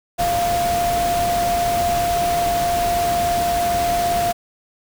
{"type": "tone in noise", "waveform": "sine", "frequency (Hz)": 696, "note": "F5", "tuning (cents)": -6, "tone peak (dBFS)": -17, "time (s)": [0.18, 4.33], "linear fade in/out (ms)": 20, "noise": "pink", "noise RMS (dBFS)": -26, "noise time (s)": [0.18, 4.33], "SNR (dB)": 6, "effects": []}